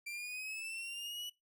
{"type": "linear sweep", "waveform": "40% pulse", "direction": "up", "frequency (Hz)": [2349, 2960], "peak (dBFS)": -40, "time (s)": [0.06, 1.3], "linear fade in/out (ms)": 10, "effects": ["noise-tail reverb RT60 0.2 s tail -20 dB re dry"]}